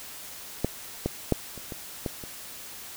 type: clicks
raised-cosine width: 2 ms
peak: -10 / -12 / -7 / -27 / -22 / -15 / -26 dBFS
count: 7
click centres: 0.646 / 1.06 / 1.323 / 1.577 / 1.722 / 2.062 / 2.238 s
effects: white hiss -42 dBFS RMS until 2.96 s